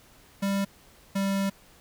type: tone pair in turn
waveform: square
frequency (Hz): 197.5 / 196.14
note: G3 / G3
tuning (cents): +13 / +1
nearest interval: unison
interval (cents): 12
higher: first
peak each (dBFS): -25 / -25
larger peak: neither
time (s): 0.42-0.65 / 1.15-1.5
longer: second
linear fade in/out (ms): 10
effects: pink hiss -56 dBFS RMS until 1.8 s